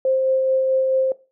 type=tone with tremolo; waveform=sine; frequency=526 Hz; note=C5; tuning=9 cents sharp; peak=-15 dBFS; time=0.05-1.12 s; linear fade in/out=2 ms; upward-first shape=sine; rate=4.6 Hz; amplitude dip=25%; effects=noise-tail reverb RT60 0.3 s tail -18 dB re dry